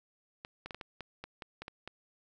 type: clicks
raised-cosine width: 0.3 ms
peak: -26 dBFS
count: 11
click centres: 0.449 / 0.66 / 0.708 / 0.746 / 0.812 / 1.007 / 1.24 / 1.422 / 1.62 / 1.681 / 1.876 s
effects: none